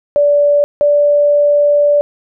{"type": "tone pair in turn", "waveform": "sine", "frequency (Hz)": [580, 582.9], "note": ["D5", "D5"], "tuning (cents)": [-22, -13], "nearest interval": "unison", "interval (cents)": 9, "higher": "second", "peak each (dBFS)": -7, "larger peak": "neither", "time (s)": [[0.16, 0.64], [0.81, 2.01]], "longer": "second", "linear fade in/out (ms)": 0, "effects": []}